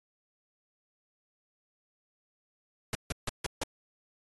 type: noise bursts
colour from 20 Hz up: pink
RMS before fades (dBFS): -32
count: 5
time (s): 2.93-3.635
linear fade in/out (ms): 2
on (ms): 21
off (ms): 150
effects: AAC 32 kbps